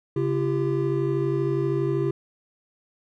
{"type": "tone cluster", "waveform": "triangle", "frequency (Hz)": [136.9, 341.8, 394.3], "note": ["C#3", "F4", "G4"], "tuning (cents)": [-21, -37, 10], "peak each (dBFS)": -24, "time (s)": [0.16, 2.11], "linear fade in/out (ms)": 5, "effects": []}